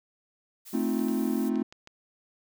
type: noise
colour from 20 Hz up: blue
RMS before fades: -45 dBFS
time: 0.65-1.5 s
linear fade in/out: 20 ms
type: chord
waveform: triangle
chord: F dominant seventh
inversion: first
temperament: equal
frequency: 220 / 261.6 / 311.1 / 349.2 Hz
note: A3 / C4 / Eb4 / F4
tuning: 0 / 0 / 0 / 0 cents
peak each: -27 / -27 / -31 / -31 dBFS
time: 0.73-1.63 s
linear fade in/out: 10 ms
type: clicks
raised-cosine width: 0.2 ms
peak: -29 dBFS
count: 5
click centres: 0.992 / 1.085 / 1.557 / 1.725 / 1.874 s
effects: none